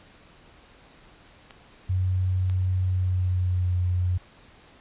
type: clicks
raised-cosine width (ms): 0.2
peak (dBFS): -26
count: 2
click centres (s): 1.508 / 2.498
type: tone with pitch glide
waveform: sine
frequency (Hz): 92.5 to 90.07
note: F#2 to F#2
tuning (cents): 0 to -46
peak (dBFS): -21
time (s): 1.89-4.18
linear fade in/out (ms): 10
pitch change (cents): -46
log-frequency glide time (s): 2.82-3.76
effects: pink hiss -53 dBFS RMS until 4.8 s + resampled to 8000 Hz